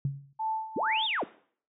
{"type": "tone with exponential decay", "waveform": "sine", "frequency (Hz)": 139.2, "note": "C#3", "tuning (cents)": 8, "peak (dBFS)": -23, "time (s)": [0.05, 0.33], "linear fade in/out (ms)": 2, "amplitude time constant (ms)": 59}
{"type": "tone with tremolo", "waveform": "sine", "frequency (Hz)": 880, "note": "A5", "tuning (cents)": 0, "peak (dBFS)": -27, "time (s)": [0.39, 1.07], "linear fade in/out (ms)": 10, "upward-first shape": "sine", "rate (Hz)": 2.3, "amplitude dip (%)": 75}
{"type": "linear two-way sweep", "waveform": "sine", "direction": "up then down", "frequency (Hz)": [174.61, 3729, 174.61], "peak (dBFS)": -27, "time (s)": [0.76, 1.24], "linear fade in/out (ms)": 5, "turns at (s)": 1.05}
{"effects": ["noise-tail reverb RT60 0.5 s tail -17 dB re dry"]}